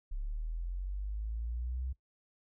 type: linear sweep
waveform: sine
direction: up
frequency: 33.7 to 65.41 Hz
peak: -34 dBFS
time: 0.11-1.93 s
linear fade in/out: 10 ms
effects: noise-tail reverb RT60 0.1 s tail -18 dB re dry